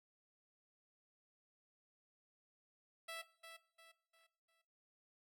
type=tone with echo; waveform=10% pulse; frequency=659.3 Hz; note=E5; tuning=in tune; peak=-37 dBFS; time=3.08-3.22 s; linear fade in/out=10 ms; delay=350 ms; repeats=4; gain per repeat=-8 dB; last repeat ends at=4.62 s; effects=noise-tail reverb RT60 0.6 s tail -18 dB re dry + AAC 64 kbps